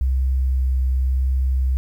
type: tone with vibrato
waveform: sine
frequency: 64.9 Hz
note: C2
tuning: 13 cents flat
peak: -16 dBFS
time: 0.01-1.77 s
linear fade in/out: 0 ms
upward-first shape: sine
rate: 0.93 Hz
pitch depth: 11 cents each way
effects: 9-bit